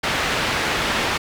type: low-pass noise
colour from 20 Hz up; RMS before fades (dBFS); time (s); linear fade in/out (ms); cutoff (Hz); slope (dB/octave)
white; -22; 0.03-1.18; 10; 2700; 12
effects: none